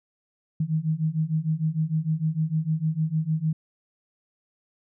sine beating tone pair, 154.4 / 161 Hz, D#3 / E3, -13 / -41 cents, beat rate 6.6 Hz, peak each -26 / -25 dBFS, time 0.6-3.53 s, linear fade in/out 5 ms, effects none

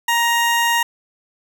20% pulse tone, 938 Hz, A#5, 11 cents sharp, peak -10 dBFS, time 0.08-0.83 s, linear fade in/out 5 ms, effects 7-bit

